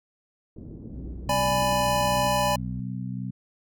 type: low-pass noise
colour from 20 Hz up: white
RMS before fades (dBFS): -40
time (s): 0.56-2.28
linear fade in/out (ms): 5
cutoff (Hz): 310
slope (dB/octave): 24
type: tone with pitch glide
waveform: triangle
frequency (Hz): 61.4 to 64.68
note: B1 to C2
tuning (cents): -9 to -19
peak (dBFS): -34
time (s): 0.94-2.8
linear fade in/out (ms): 0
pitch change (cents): +90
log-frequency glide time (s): 1.47-1.82
type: harmonic tone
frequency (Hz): 62.9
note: B1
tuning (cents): +32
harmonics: 2 / 3 / 4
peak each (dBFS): -32 / -33 / -38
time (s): 1.28-3.31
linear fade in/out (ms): 5
type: chord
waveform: square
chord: G# diminished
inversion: second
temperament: equal with one note detuned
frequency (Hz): 587.3 / 830.6 / 994.6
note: D5 / G#5 / B5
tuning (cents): 0 / 0 / +12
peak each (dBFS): -27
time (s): 1.29-2.56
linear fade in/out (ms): 5
effects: none